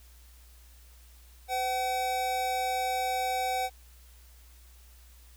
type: tone pair together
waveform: square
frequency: 509 / 758.2 Hz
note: C5 / F#5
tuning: -48 / +42 cents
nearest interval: perfect fifth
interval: 690 cents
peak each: -37 / -29 dBFS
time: 1.48-3.7 s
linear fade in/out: 50 ms
effects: added 60 Hz sine -52 dBFS peak until 5.36 s + white hiss -60 dBFS RMS until 5.36 s